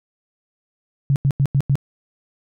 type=tone bursts; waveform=sine; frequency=138.59 Hz; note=C#3; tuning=in tune; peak=-13 dBFS; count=5; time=1.1-1.755 s; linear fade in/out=0 ms; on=59 ms; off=90 ms; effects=none